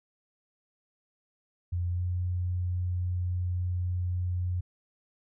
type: tone with pitch glide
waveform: sine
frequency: 87.9 to 89.64 Hz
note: F2 to F2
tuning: +12 to +46 cents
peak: -27 dBFS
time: 1.72-4.61 s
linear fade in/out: 10 ms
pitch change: +34 cents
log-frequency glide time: 1.89-2.05 s
effects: none